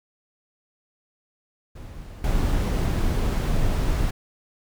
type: noise with level steps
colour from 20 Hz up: brown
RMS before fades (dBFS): -38 / -22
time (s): 1.75-4.11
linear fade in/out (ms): 10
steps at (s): 2.24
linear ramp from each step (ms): 2
effects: none